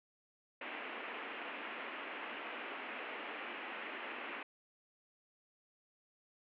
white band-pass noise, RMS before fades -45 dBFS, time 0.61-4.43 s, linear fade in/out 5 ms, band 230 to 2800 Hz, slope 48 dB/octave, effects none

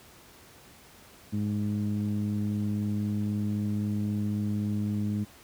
sawtooth tone with low-pass filter, 103.83 Hz, G#2, in tune, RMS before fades -29 dBFS, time 1.32-5.25 s, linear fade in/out 20 ms, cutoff 240 Hz, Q 3.8, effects pink hiss -53 dBFS RMS until 5.43 s + high-pass 60 Hz 12 dB/octave

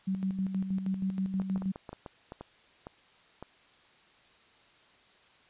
sine tone with tremolo, 190.6 Hz, G3, 48 cents flat, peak -27 dBFS, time 0.07-1.72 s, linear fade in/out 10 ms, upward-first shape square, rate 6.3 Hz, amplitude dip 55%
clicks, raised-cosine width 1 ms, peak -27 dBFS, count 11, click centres 1.399 / 1.56 / 1.621 / 1.759 / 1.892 / 1.93 / 2.062 / 2.321 / 2.41 / 2.869 / 3.426 s
effects white hiss -61 dBFS RMS until 5.49 s + resampled to 8000 Hz

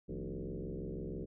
sine tone with frequency modulation, 110 Hz, A2, in tune, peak -38 dBFS, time 0.08-1.26 s, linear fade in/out 20 ms, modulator 66.3 Hz, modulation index 5.4, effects none

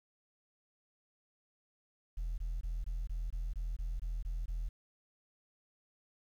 sine tone bursts, 41.2 Hz, E1, in tune, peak -32 dBFS, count 11, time 2.17-4.69 s, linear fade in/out 10 ms, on 210 ms, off 21 ms, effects tanh soft clip ceiling -33 dBFS + 11-bit

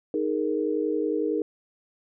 sine chord, D# suspended fourth, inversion none, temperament equal, 311.1 / 415.3 / 466.2 Hz, D#4 / G#4 / A#4, 0 / 0 / 0 cents, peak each -27 / -28 / -28 dBFS, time 0.14-1.42 s, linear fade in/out 2 ms, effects none

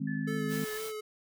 harmonic tone, 51.91 Hz, G#1, in tune, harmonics 3 / 4 / 5, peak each -35 / -35 / -35 dBFS, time 0-0.65 s, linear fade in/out 10 ms
sine tone with tremolo, 1735 Hz, A6, 25 cents flat, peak -40 dBFS, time 0.07-0.78 s, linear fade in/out 5 ms, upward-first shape sine, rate 4.7 Hz, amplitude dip 35%
square tone with vibrato, 433.1 Hz, A4, 27 cents flat, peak -37 dBFS, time 0.27-1.01 s, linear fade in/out 10 ms, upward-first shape sine, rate 3.9 Hz, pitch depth 25 cents each way
white noise, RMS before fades -43 dBFS, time 0.48-0.93 s, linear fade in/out 50 ms
effects none

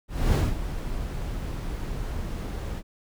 brown noise with ADSR envelope, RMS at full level -19 dBFS, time 0.08-2.83 s, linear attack 260 ms, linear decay 200 ms, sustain -12 dB, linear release 53 ms, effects none

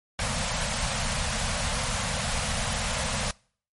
pink band-stop noise, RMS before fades -28 dBFS, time 0.19-3.31 s, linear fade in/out 2 ms, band 240 to 480 Hz, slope 96 dB/octave, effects noise-tail reverb RT60 0.5 s tail -25 dB re dry + MP3 48 kbps

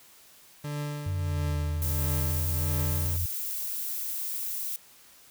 40% pulse tone with tremolo, 146.83 Hz, D3, in tune, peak -29 dBFS, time 0.64-3.17 s, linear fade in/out 5 ms, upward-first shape triangle, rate 1.5 Hz, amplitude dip 65%
sine exponential two-way sweep, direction down then up, 95.5 to 80 to 86.4 Hz, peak -27 dBFS, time 1.06-3.26 s, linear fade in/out 5 ms, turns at 1.59 s
violet noise, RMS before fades -33 dBFS, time 1.82-4.76 s, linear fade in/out 0 ms
effects white hiss -55 dBFS RMS until 5.3 s

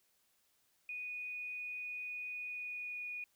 sine tone with pitch glide, 2474 to 2458 Hz, D#7 to D#7, -10 to -22 cents, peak -40 dBFS, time 0.89-3.24 s, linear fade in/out 2 ms, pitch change -12 cents, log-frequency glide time 2.42-3.04 s, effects white hiss -75 dBFS RMS until 3.35 s

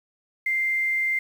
sine tone, 2093 Hz, C7, in tune, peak -21 dBFS, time 0.46-1.19 s, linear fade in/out 5 ms, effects 8-bit

